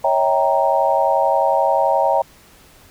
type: chord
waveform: sine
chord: C# diminished seventh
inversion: none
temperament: equal with one note detuned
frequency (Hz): 554.4 / 645.7 / 784 / 932.3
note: C#5 / E5 / G5 / Bb5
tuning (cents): 0 / -36 / 0 / 0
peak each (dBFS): -19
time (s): 0.04-2.22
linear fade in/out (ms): 5
effects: pink hiss -48 dBFS RMS until 2.9 s

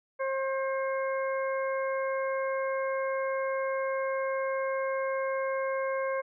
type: harmonic tone with a mistuned harmonic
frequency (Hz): 535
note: C5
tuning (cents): +38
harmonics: 1 / 2 / 3 / 4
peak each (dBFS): -29 / -35 / -39 / -41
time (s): 0.19-6.22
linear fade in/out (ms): 20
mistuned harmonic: 3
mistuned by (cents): -16
effects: none

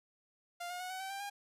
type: tone with pitch steps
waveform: sawtooth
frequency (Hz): 698.5 / 715.7 / 733.2 / 751.2 / 769.7 / 788.6 / 807.9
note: F5 / F5 / F#5 / F#5 / G5 / G5 / G#5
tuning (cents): 0 / +42 / -16 / +26 / -32 / +10 / -48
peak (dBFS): -36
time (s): 0.6-1.3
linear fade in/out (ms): 10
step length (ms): 100
effects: resampled to 32000 Hz + 12-bit

